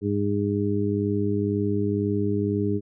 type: harmonic tone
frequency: 102 Hz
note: G#2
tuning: 31 cents flat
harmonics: 1 / 2 / 3 / 4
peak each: -27 / -27 / -27 / -27 dBFS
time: 0.01-2.81 s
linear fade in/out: 50 ms
effects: none